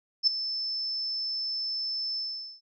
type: tone with ADSR envelope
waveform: sine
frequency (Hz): 5274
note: E8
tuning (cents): 0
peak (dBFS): -16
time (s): 0.23-2.61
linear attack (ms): 43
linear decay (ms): 6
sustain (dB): -13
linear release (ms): 440
effects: none